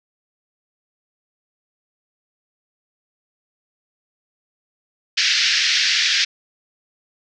white band-pass noise, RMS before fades -18 dBFS, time 5.17-6.25 s, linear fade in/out 10 ms, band 1600 to 5600 Hz, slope 48 dB/octave, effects none

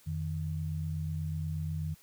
sine tone pair together, 87.39 / 155.56 Hz, F2 / D#3, +2 / 0 cents, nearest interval minor seventh, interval 998 cents, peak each -35 / -34 dBFS, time 0.06-1.95 s, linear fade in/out 20 ms, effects white hiss -61 dBFS RMS until 2.02 s

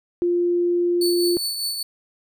sine tone, 349.6 Hz, F4, 2 cents sharp, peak -17 dBFS, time 0.22-1.37 s, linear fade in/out 0 ms
sawtooth tone with tremolo, 4472 Hz, C#8, 14 cents sharp, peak -19 dBFS, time 1.01-1.83 s, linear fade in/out 5 ms, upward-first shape triangle, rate 5 Hz, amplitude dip 50%
effects none

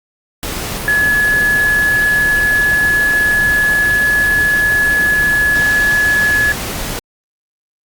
sine tone in noise, 1700 Hz, G#6, 40 cents sharp, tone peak -10 dBFS, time 0.88-6.52 s, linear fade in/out 0 ms, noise pink, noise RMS -22 dBFS, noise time 0.43-6.99 s, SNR +9 dB, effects Opus 48 kbps

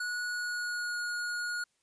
square tone with pitch glide, 1462 to 1441 Hz, F#6 to F#6, -21 to -46 cents, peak -33 dBFS, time 0-1.64 s, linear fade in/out 5 ms, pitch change -25 cents, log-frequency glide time 0.24-1 s, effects white hiss -75 dBFS RMS until 1.82 s + resampled to 22050 Hz

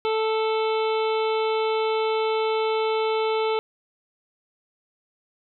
harmonic tone, 440 Hz, A4, in tune, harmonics 1 / 2 / 3 / 5 / 6 / 7 / 8 / 9, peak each -22 / -28 / -32 / -36 / -38 / -39 / -40 / -41 dBFS, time 0.05-3.59 s, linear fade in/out 0 ms, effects none

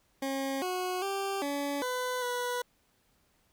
20% pulse tone with pitch steps, 270.9 / 365.8 / 392.5 / 284.2 / 502 / 490.7 Hz, C#4 / F#4 / G4 / C#4 / B4 / B4, -40 / -20 / +2 / +43 / +28 / -11 cents, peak -26 dBFS, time 0.22-2.62 s, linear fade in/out 5 ms, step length 400 ms, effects pink hiss -70 dBFS RMS until 3.52 s

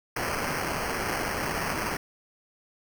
white noise with sample-and-hold, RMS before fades -30 dBFS, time 0.16-1.97 s, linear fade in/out 5 ms, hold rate 3675 Hz, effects none

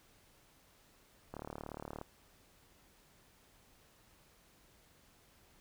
click train, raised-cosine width 1 ms, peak -29 dBFS, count 26, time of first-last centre 1.34-2.014 s, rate 37.1 Hz, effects pink hiss -66 dBFS RMS until 5.6 s

